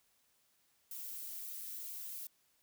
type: noise with flanger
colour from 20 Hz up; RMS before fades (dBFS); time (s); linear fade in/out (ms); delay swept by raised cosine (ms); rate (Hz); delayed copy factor
violet; -45; 0.91-2.27; 2; 1.7 to 3.6; 3.3; -0.65
effects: white hiss -74 dBFS RMS until 2.62 s